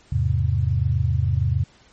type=chord; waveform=sine; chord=E augmented; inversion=none; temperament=equal; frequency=82.41 / 103.83 / 130.81 Hz; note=E2 / G#2 / B#2; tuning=0 / 0 / 0 cents; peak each=-22 / -22 / -22 dBFS; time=0.12-1.64 s; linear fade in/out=5 ms; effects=pink hiss -54 dBFS RMS until 1.92 s + MP3 32 kbps